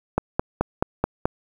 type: click train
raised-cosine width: 1 ms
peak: -5 dBFS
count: 6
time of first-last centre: 0.18-1.255 s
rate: 4.65 Hz
effects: 7-bit